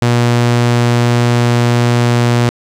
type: tone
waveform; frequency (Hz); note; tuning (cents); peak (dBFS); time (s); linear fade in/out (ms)
sawtooth; 120.1; B2; -48; -5; 0.02-2.49; 0
effects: low-pass 8000 Hz 12 dB/octave + 7-bit